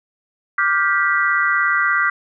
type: chord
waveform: sine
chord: G dominant seventh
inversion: second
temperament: just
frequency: 1176 / 1411.2 / 1568 / 1960 Hz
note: D6 / F6 / G6 / B6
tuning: +2 / +18 / 0 / -14 cents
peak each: -20 dBFS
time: 0.58-2.1 s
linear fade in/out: 5 ms
effects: none